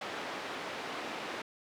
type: band-pass noise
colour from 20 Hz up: pink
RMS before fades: -40 dBFS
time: 0.01-1.42 s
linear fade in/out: 5 ms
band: 350 to 3200 Hz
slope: 12 dB/octave
effects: none